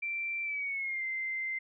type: tone with pitch glide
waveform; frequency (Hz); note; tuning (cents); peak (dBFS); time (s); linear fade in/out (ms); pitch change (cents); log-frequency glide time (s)
sine; 2349 to 2081; D7 to C7; 0 to -10; -32; 0.02-1.59; 10; -210; 0.43-1.04
effects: none